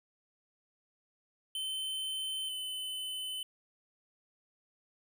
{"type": "tone pair in turn", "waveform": "square", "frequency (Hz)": [3073, 3031], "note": ["G7", "F#7"], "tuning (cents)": [-35, 41], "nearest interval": "unison", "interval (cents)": 24, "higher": "first", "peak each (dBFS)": [-35, -37], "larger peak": "first", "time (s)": [[1.55, 2.49], [2.49, 3.43]], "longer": "neither", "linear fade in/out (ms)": 2, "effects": []}